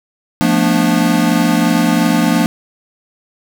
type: chord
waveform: square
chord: B half-diminished seventh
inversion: second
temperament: equal with one note detuned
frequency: 174.61 / 220 / 243 / 293.7 Hz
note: F3 / A3 / B3 / D4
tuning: 0 / 0 / -28 / 0 cents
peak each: -17 dBFS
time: 0.41-2.46 s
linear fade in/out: 0 ms
effects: none